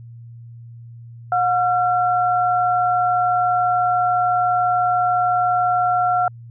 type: tone pair together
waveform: sine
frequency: 722 / 1363 Hz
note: F#5 / F6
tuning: -43 / -43 cents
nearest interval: major seventh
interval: 1100 cents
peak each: -16 / -21 dBFS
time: 1.32-6.28 s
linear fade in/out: 2 ms
effects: added 117 Hz sine -36 dBFS peak until 6.5 s